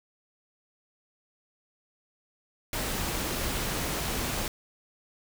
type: noise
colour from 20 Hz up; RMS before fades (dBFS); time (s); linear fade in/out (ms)
pink; -31; 2.73-4.48; 2
effects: none